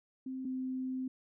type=tone pair in turn; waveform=sine; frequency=261.1 / 258.8 Hz; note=C4 / C4; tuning=-3 / -19 cents; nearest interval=unison; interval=16 cents; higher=first; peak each=-37 / -34 dBFS; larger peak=second; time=0.26-0.45 / 0.45-1.08 s; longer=second; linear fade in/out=5 ms; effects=none